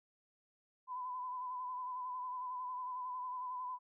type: tone with vibrato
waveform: sine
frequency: 1005 Hz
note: B5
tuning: 30 cents sharp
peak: -39 dBFS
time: 0.87-3.79 s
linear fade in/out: 50 ms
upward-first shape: sine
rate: 11 Hz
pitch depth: 34 cents each way
effects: none